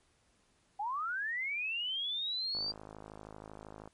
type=linear sweep; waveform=sine; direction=up; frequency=784 to 4729 Hz; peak=-33 dBFS; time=0.79-2.72 s; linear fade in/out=10 ms
type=click train; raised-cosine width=1 ms; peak=-33 dBFS; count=71; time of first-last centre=2.55-3.876 s; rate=52.8 Hz
effects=pink hiss -71 dBFS RMS until 3.93 s + MP3 48 kbps

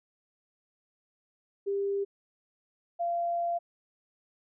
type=tone pair in turn; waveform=sine; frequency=398.2 / 688.1 Hz; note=G4 / F5; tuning=+27 / -26 cents; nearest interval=major sixth; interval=947 cents; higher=second; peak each=-27 dBFS; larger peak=neither; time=1.66-2.05 / 2.99-3.59 s; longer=second; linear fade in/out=20 ms; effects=none

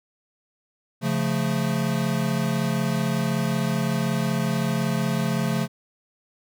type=chord; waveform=square; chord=Db augmented; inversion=none; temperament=equal; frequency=138.59 / 174.61 / 220 Hz; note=Db3 / F3 / A3; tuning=0 / 0 / 0 cents; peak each=-27 dBFS; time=1.01-5.68 s; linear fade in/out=50 ms; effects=none

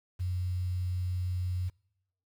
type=tone with quantisation; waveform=sine; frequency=90.6 Hz; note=F#2; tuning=36 cents flat; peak=-29 dBFS; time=0.19-1.7 s; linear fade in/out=20 ms; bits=9; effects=noise-tail reverb RT60 0.9 s tail -26 dB re dry

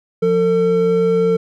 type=tone pair together; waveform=triangle; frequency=176.63 / 450.9 Hz; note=F3 / A4; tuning=+20 / +42 cents; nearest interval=octave + major third; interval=1622 cents; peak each=-17 / -11 dBFS; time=0.22-1.37 s; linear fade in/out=10 ms; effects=none

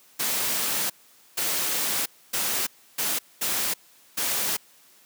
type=noise bursts at uneven times; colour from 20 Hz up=white; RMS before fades=-26 dBFS; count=6; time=0.19-0.9 / 1.37-2.06 / 2.33-2.67 / 2.98-3.19 / 3.41-3.74 / 4.17-4.57 s; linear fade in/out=10 ms; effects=white hiss -56 dBFS RMS until 5.05 s + high-pass 150 Hz 12 dB/octave

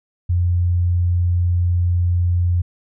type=tone; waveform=sine; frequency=88 Hz; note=F2; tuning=14 cents sharp; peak=-14 dBFS; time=0.29-2.62 s; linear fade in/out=10 ms; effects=none

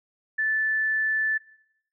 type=tone; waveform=sine; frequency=1752 Hz; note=A6; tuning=8 cents flat; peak=-22 dBFS; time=0.38-1.38 s; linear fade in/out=10 ms; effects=noise-tail reverb RT60 0.7 s tail -17 dB re dry

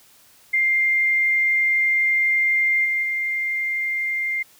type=tone with level steps; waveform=sine; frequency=2104 Hz; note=C7; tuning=9 cents sharp; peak=-16 / -19 / -21 dBFS; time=0.53-4.43 s; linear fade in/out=10 ms; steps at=2.84 / 3.02 s; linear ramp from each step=20 ms; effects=white hiss -53 dBFS RMS until 4.59 s

